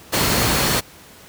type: tone in noise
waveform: sine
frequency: 4325 Hz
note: C#8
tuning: 43 cents flat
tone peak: -29 dBFS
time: 0.12-0.81 s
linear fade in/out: 20 ms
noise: pink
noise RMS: -18 dBFS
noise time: 0.12-0.81 s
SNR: -14 dB
effects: pink hiss -44 dBFS RMS until 1.28 s + high-pass 60 Hz 12 dB/octave